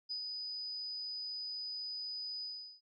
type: tone with ADSR envelope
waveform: sine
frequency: 4978 Hz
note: D#8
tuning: in tune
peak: -36 dBFS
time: 0.09-2.81 s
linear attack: 22 ms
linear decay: 95 ms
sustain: -3 dB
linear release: 380 ms
effects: none